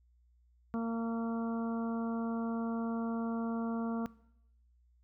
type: harmonic tone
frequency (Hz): 229.2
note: A#3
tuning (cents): -29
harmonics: 1 / 2 / 3 / 4 / 5 / 6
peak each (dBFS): -32 / -42 / -45 / -48 / -46 / -49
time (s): 0.74-4.06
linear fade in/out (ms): 0
effects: noise-tail reverb RT60 0.8 s tail -20 dB re dry + added 60 Hz sine -64 dBFS peak until 5.03 s